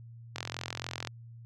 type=click train; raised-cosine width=0.2 ms; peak=-17 dBFS; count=32; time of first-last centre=0.36-1.073 s; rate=43.5 Hz; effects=added 116 Hz sine -46 dBFS peak until 1.45 s